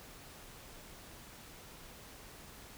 silence, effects pink hiss -53 dBFS RMS until 2.77 s

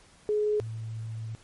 sine tone pair in turn, 421.4 / 111.61 Hz, G#4 / A2, +25 / +25 cents, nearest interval octave + major seventh, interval 2300 cents, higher first, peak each -23 / -33 dBFS, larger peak first, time 0.29-0.6 / 0.6-1.35 s, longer second, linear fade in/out 0 ms, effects pink hiss -57 dBFS RMS until 1.43 s + MP3 48 kbps

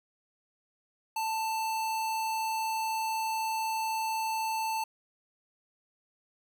square tone, 886 Hz, A5, 12 cents sharp, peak -30 dBFS, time 1.16-4.84 s, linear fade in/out 5 ms, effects none

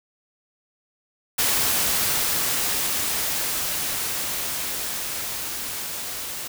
white noise with level ramp, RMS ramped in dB -21 to -32 dBFS, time 1.38-6.48 s, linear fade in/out 10 ms, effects none

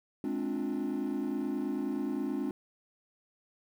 triangle chord, D half-diminished seventh, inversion second, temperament just, 211.4 / 264.3 / 293.7 / 352.4 Hz, Ab3 / C4 / D4 / F4, +31 / +18 / 0 / +16 cents, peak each -35 / -32 / -32 / -36 dBFS, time 0.24-2.51 s, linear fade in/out 2 ms, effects tanh soft clip ceiling -24 dBFS + 10-bit

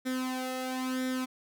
sawtooth tone with flanger, 257.3 Hz, C4, 29 cents flat, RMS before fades -33 dBFS, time 0.05-1.26 s, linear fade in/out 20 ms, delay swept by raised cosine 0.54 to 1.54 ms, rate 1 Hz, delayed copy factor +0.75, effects none

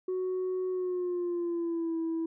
sine tone with pitch glide, 370 to 327.7 Hz, F#4 to E4, 0 to -10 cents, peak -27 dBFS, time 0.08-2.26 s, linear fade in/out 5 ms, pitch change -210 cents, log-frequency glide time 0.7-1.97 s, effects tanh soft clip ceiling -27 dBFS

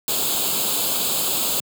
white noise with comb filter, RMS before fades -22 dBFS, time 0.08-1.6 s, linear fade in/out 0 ms, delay 0.26 ms, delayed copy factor +0.8, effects high-pass 150 Hz 12 dB/octave

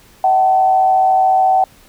sine tone with frequency modulation, 758 Hz, F#5, 42 cents sharp, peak -9 dBFS, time 0.24-1.64 s, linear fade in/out 2 ms, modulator 114 Hz, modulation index 0.45, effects pink hiss -47 dBFS RMS until 1.88 s

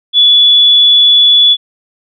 sine tone, 3428 Hz, A7, 46 cents flat, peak -3 dBFS, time 0.13-1.57 s, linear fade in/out 50 ms, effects none

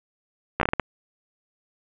slowing click train, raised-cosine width 0.5 ms, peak -6 dBFS, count 7, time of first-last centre 0.6-0.797 s, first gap 13 ms, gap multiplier 1.37, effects resampled to 8000 Hz + 8-bit

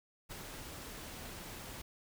pink noise with ADSR envelope, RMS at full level -43 dBFS, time 0.29-1.82 s, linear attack 30 ms, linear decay 6 ms, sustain -4 dB, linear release 8 ms, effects none

